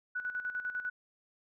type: tone with tremolo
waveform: sine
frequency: 1480 Hz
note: F#6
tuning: in tune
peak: -32 dBFS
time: 0.15-0.9 s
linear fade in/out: 10 ms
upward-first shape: square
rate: 10 Hz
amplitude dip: 65%
effects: none